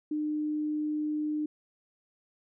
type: tone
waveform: sine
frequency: 302.6 Hz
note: D#4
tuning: 48 cents flat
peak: -28 dBFS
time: 0.11-1.46 s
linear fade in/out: 5 ms
effects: none